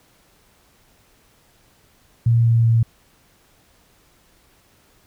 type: tone with pitch steps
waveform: sine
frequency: 116.54 / 115.6 / 114.67 Hz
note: A#2 / A#2 / A#2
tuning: 0 / -14 / -28 cents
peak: -12 dBFS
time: 2.26-2.83 s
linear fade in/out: 5 ms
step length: 190 ms
effects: pink hiss -57 dBFS RMS until 5.06 s